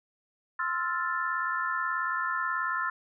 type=chord; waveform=sine; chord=F major seventh; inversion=second; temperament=equal; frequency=1046.5 / 1318.5 / 1396.9 / 1760 Hz; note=C6 / E6 / F6 / A6; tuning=0 / 0 / 0 / 0 cents; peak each=-33 dBFS; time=0.59-2.9 s; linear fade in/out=5 ms; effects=none